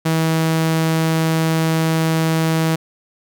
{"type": "tone", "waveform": "sawtooth", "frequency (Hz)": 161.3, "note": "E3", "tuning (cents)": -37, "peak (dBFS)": -11, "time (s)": [0.05, 2.76], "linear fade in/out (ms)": 10, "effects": []}